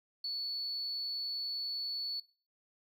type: tone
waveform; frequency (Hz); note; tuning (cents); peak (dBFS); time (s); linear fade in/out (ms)
triangle; 4435; C#8; 0; -31; 0.24-2.2; 5
effects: noise-tail reverb RT60 0.4 s tail -24 dB re dry + tanh soft clip ceiling -33 dBFS